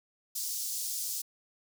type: high-pass noise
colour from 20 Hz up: pink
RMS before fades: -35 dBFS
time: 0.35-1.22 s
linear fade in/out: 10 ms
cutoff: 5100 Hz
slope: 24 dB/octave
effects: none